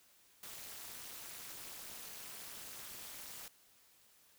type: noise with amplitude modulation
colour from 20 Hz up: white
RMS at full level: -45 dBFS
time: 0.43-3.48 s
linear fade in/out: 2 ms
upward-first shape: sine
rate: 250 Hz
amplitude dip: 100%
effects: white hiss -67 dBFS RMS until 4.38 s